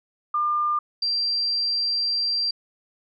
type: tone pair in turn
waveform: sine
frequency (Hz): 1200 / 4720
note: D6 / D8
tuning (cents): +37 / +8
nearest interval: 2 octaves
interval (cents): 2371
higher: second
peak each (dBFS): -20 / -21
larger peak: first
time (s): 0.34-0.79 / 1.02-2.51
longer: second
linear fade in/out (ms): 5
effects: none